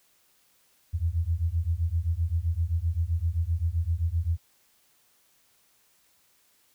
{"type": "beating tone pair", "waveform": "sine", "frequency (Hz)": [80, 87.7], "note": ["D#2", "F2"], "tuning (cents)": [49, 8], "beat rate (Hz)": 7.7, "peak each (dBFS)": -27, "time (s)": [0.93, 4.38], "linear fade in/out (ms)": 20, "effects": ["white hiss -65 dBFS RMS until 6.74 s"]}